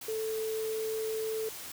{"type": "tone in noise", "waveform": "sine", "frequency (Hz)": 440, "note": "A4", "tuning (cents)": 0, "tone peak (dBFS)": -31, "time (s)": [0.08, 1.49], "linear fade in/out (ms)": 5, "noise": "white", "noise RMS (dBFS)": -43, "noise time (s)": [0.01, 1.72], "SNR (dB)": 9, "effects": []}